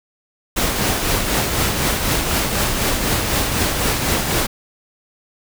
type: noise with tremolo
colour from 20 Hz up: pink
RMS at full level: -17 dBFS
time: 0.56-4.47 s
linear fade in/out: 10 ms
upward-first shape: triangle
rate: 4 Hz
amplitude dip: 45%
effects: none